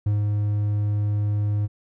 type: tone with ADSR envelope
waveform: triangle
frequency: 103.83 Hz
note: G#2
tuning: in tune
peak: -16 dBFS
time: 0.06-1.68 s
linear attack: 6 ms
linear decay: 160 ms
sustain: -2 dB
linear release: 33 ms
effects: none